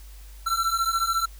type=beating tone pair; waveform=square; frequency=1342 / 1356 Hz; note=E6 / E6; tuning=+31 / +49 cents; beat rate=14 Hz; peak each=-26 dBFS; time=0.46-1.26 s; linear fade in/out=10 ms; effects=added 50 Hz sine -41 dBFS peak until 1.39 s + white hiss -53 dBFS RMS until 1.39 s